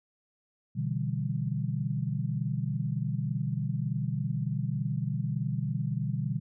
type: chord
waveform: sine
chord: E minor seventh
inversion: second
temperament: equal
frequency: 123.47 / 146.83 / 164.81 / 196 Hz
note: B2 / D3 / E3 / G3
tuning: 0 / 0 / 0 / 0 cents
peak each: -32 / -32 / -36 / -36 dBFS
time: 0.75-6.4 s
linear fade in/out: 20 ms
effects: none